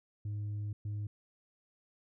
sine tone bursts at uneven times, 104 Hz, G#2, 3 cents sharp, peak -32 dBFS, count 2, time 0.25-0.73 / 0.85-1.07 s, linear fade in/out 5 ms, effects tanh soft clip ceiling -34 dBFS

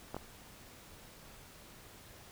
clicks, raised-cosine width 1 ms, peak -25 dBFS, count 2, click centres 0.145 / 0.166 s, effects pink hiss -55 dBFS RMS until 2.31 s

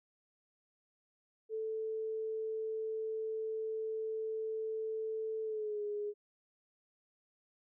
sine tone with pitch glide, 440 to 415.3 Hz, A4 to G#4, 0 to 0 cents, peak -35 dBFS, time 1.49-6.14 s, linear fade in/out 50 ms, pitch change -100 cents, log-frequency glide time 5.43-5.82 s, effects none

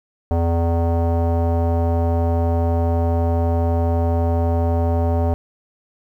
square tone with low-pass filter, 84 Hz, E2, 33 cents sharp, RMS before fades -18 dBFS, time 0.31-5.34 s, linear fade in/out 0 ms, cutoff 710 Hz, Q 2.9, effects 9-bit

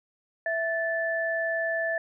sine tone pair together, 659.3 / 1750.5 Hz, E5 / A6, 0 / -9 cents, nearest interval octave + perfect fourth, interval 1691 cents, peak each -28 dBFS, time 0.46-1.98 s, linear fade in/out 2 ms, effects none

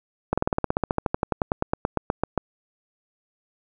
slowing click train, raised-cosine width 1 ms, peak -7 dBFS, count 25, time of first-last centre 0.33-2.377 s, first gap 46 ms, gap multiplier 1.05, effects none

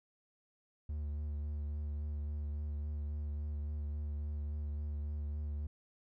triangle tone with vibrato, 74 Hz, D2, 14 cents sharp, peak -34 dBFS, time 0.89-5.67 s, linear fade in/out 5 ms, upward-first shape triangle, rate 3.6 Hz, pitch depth 24 cents each way, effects none

